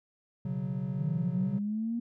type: chord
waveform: triangle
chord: B suspended second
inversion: none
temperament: just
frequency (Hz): 123.47 / 138.9 / 185.21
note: B2 / C#3 / F#3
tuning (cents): 0 / +4 / +2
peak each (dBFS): -36 / -32 / -32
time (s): 0.45-1.59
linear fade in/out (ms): 5
type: linear sweep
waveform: sine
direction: up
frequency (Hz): 147.6 to 237.9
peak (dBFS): -29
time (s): 0.99-2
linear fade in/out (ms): 10
effects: tanh soft clip ceiling -19 dBFS